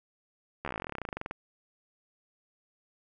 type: slowing click train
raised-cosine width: 0.5 ms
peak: -20 dBFS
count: 25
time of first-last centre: 0.65-1.311 s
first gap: 13 ms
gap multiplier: 1.06
effects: none